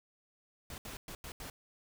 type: noise bursts at uneven times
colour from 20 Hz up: pink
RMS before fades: -45 dBFS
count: 5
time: 0.7-0.78 / 0.85-0.97 / 1.08-1.15 / 1.24-1.32 / 1.4-1.5 s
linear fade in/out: 2 ms
effects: none